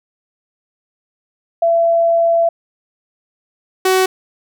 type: tone pair in turn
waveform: sine / sawtooth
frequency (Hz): 672 / 375.2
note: E5 / F#4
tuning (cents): +33 / +24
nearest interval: minor seventh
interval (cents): 1009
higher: first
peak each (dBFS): -10 / -7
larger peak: second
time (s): 1.62-2.49 / 3.85-4.06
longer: first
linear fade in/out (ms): 5
effects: none